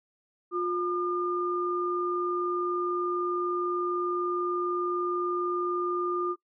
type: tone pair together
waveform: sine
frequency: 354.7 / 1208 Hz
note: F4 / D6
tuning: +27 / +48 cents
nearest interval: octave + major sixth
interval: 2121 cents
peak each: -28 / -30 dBFS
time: 0.51-6.36 s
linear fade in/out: 50 ms
effects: noise-tail reverb RT60 0.1 s tail -20 dB re dry